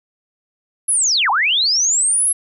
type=linear two-way sweep; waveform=sine; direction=down then up; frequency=11175 to 760 to 11175 Hz; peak=-13 dBFS; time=0.88-2.33 s; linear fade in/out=10 ms; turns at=1.3 s; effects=none